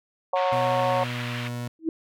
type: harmonic tone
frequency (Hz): 183.5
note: F#3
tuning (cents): -14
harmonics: 3 / 4 / 5 / 6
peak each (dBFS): -24 / -26 / -28 / -30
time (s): 0.33-1.04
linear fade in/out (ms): 5
type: band-pass noise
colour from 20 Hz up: white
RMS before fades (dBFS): -36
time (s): 0.35-1.49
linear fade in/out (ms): 20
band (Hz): 1100 to 3100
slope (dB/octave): 24
type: tone with pitch glide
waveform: 30% pulse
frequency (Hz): 124.5 to 120.82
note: B2 to B2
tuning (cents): +14 to -38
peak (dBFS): -27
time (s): 0.52-1.68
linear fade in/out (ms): 5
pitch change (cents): -52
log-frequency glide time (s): 0.8-1.26
type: tone with exponential growth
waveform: sine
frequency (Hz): 322.6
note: E4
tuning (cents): -37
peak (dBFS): -18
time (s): 1.79-1.89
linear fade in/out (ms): 2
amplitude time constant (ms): 20
effects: none